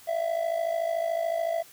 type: tone with amplitude modulation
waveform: triangle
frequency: 665 Hz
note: E5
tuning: 15 cents sharp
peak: -20 dBFS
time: 0.07-1.63 s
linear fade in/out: 20 ms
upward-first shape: sine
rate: 53.7 Hz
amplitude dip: 75%
effects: white hiss -52 dBFS RMS until 1.72 s